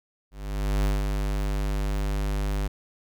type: tone with ADSR envelope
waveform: square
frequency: 49.9 Hz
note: G1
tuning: 32 cents sharp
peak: -21 dBFS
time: 0.31-2.68 s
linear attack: 530 ms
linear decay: 180 ms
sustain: -4 dB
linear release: 10 ms
effects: none